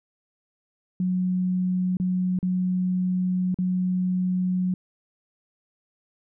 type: tone with dropouts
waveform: sine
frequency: 183 Hz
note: F#3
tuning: 19 cents flat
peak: -21 dBFS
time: 1-4.74 s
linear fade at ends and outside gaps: 2 ms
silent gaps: 1.97-1.999 / 2.389-2.428 / 3.544-3.587 s
effects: none